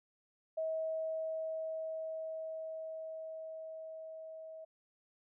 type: tone with level ramp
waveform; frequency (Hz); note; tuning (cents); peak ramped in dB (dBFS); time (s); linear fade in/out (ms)
sine; 640; D#5; +49; -33 to -46; 0.57-4.65; 10
effects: none